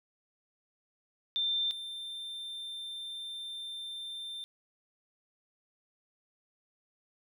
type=tone pair in turn; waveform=sine / triangle; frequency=3579 / 3579 Hz; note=A7 / A7; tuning=+29 / +29 cents; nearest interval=unison; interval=0 cents; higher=neither; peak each=-28 / -37 dBFS; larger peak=first; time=1.36-1.71 / 1.71-4.44 s; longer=second; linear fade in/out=0 ms; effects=none